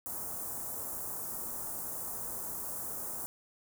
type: band-stop noise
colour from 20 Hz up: white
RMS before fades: -39 dBFS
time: 0.06-3.26 s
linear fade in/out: 0 ms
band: 1200 to 7800 Hz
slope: 24 dB/octave
effects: none